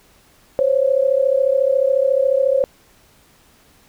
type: tone pair together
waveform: sine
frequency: 521 / 555.1 Hz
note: C5 / C#5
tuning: -7 / +2 cents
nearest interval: minor second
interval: 109 cents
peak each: -16 dBFS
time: 0.59-2.64 s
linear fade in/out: 0 ms
effects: pink hiss -53 dBFS RMS until 3.88 s